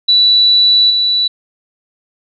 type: tone with level steps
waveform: sine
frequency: 3951 Hz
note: B7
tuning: in tune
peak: -6 / -10 dBFS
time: 0.08-1.28 s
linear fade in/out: 10 ms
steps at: 0.9 s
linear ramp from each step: 5 ms
effects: none